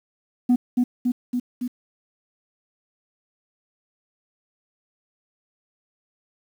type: tone with echo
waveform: sine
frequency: 246.5 Hz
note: B3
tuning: 3 cents flat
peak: -11 dBFS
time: 0.49-0.56 s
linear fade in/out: 10 ms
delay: 280 ms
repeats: 4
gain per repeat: -3 dB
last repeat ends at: 1.68 s
effects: tanh soft clip ceiling -13 dBFS + 8-bit